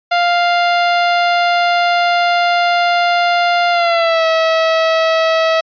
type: tone with pitch glide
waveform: sawtooth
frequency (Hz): 698.5 to 648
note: F5 to E5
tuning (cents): 0 to -30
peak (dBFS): -7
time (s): 0.11-5.61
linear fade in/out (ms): 10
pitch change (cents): -130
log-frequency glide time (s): 3.71-4.26
effects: resampled to 11025 Hz